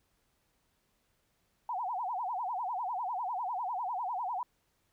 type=tone with vibrato; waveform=sine; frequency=849 Hz; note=G#5; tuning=38 cents sharp; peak=-32 dBFS; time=1.69-4.43 s; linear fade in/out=2 ms; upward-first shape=sine; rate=10 Hz; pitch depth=290 cents each way; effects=pink hiss -75 dBFS RMS until 4.92 s